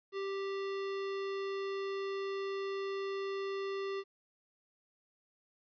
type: tone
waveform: square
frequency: 392 Hz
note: G4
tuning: in tune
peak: -36 dBFS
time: 0.12-4.04 s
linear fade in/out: 50 ms
effects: resampled to 11025 Hz + 12-bit